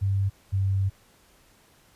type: tone pair in turn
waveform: sine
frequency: 98 / 96.93 Hz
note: G2 / G2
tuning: 0 / -19 cents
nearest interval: unison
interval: 19 cents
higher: first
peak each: -21 dBFS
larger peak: neither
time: 0.01-0.3 / 0.52-0.9 s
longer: second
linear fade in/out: 20 ms
effects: pink hiss -59 dBFS RMS until 1.95 s + resampled to 32000 Hz